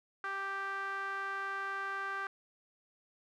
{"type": "tone with band-pass filter", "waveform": "sawtooth", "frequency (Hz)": 392, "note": "G4", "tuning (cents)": 0, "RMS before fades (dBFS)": -38, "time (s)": [0.24, 2.27], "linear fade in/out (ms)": 2, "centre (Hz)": 1400, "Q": 7.8, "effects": []}